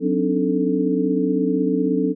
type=tone cluster; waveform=sine; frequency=184.2 / 260.7 / 290.5 / 306.6 / 441.3 Hz; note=F#3 / C4 / D4 / D#4 / A4; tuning=-7 / -6 / -19 / -25 / +5 cents; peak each=-24 / -22 / -22 / -29 / -23 dBFS; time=0-2.15 s; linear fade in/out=50 ms; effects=none